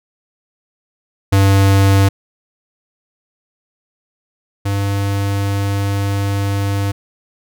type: tone pair in turn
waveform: square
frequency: 98 / 99.66 Hz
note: G2 / G2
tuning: 0 / +29 cents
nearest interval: unison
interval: 29 cents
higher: second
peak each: -9 / -16 dBFS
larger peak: first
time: 1.32-2.09 / 4.65-6.92 s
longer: second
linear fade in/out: 10 ms
effects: none